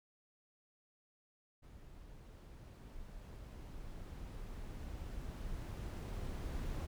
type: noise with level ramp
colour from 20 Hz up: brown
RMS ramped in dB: -55 to -40 dBFS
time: 1.62-6.87 s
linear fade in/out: 20 ms
effects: none